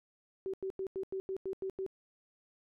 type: tone bursts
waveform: sine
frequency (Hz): 382.5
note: G4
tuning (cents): -42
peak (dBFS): -34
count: 9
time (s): 0.46-1.864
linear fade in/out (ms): 0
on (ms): 76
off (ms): 90
effects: none